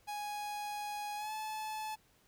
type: tone with pitch glide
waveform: 45% pulse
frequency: 830.6 to 864.4 Hz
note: G#5 to A5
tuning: 0 to -31 cents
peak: -38 dBFS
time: 0.07-1.96 s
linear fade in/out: 20 ms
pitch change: +69 cents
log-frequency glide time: 1.16-1.32 s
effects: pink hiss -69 dBFS RMS until 2.27 s